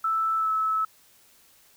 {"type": "tone with pitch glide", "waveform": "sine", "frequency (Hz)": [1318.5, 1301.1], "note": ["E6", "E6"], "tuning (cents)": [0, -23], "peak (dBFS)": -22, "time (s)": [0.04, 0.85], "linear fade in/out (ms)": 5, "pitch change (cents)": -23, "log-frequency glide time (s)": [0.37, 0.5], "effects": ["white hiss -58 dBFS RMS until 1.76 s"]}